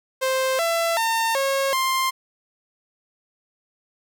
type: tone with pitch steps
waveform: sawtooth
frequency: 524 / 670 / 907 / 545 / 1052 Hz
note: C5 / E5 / A#5 / C#5 / C6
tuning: +2 / +28 / -48 / -29 / +9 cents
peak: -16 dBFS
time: 0.21-2.11 s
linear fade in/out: 20 ms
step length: 380 ms
effects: none